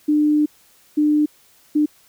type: tone bursts at uneven times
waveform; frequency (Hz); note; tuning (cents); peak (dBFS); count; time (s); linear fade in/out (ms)
sine; 299.7; D4; +35; -13; 3; 0.08-0.46 / 0.97-1.26 / 1.75-1.86; 10
effects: white hiss -54 dBFS RMS until 2.08 s